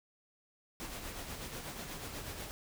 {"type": "noise with tremolo", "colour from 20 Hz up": "pink", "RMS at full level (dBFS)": -42, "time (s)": [0.8, 2.51], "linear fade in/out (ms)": 0, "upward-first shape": "sine", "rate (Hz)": 8.2, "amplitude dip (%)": 40, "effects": []}